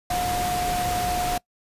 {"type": "tone in noise", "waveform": "sine", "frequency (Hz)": 718, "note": "F5", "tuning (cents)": 48, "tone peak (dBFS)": -24, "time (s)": [0.1, 1.38], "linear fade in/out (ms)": 5, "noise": "pink", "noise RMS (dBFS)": -29, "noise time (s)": [0.1, 1.38], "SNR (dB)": 2, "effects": ["noise-tail reverb RT60 0.1 s tail -23 dB re dry", "resampled to 32000 Hz"]}